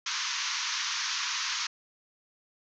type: band-pass noise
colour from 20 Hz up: white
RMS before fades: -32 dBFS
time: 0.06-1.67 s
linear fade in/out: 5 ms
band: 930 to 6500 Hz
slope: 96 dB/octave
effects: none